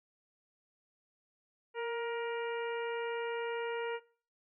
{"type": "harmonic tone with a mistuned harmonic", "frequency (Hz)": 471.1, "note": "A#4", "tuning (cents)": 18, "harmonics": [1, 2, 3, 4, 5, 6], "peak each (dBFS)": [-35, -41, -45, -47, -49, -51], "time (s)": [1.74, 4], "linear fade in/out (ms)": 50, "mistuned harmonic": 1, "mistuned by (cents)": -25, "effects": ["noise-tail reverb RT60 0.4 s tail -18 dB re dry"]}